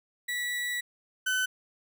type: tone pair in turn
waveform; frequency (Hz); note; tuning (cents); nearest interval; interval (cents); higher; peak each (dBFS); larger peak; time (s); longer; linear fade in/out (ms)
35% pulse; 1949 / 1512.7; B6 / F#6; -23 / +38; major third; 439; first; -28 / -24; second; 0.28-0.81 / 1.26-1.46; first; 10
effects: none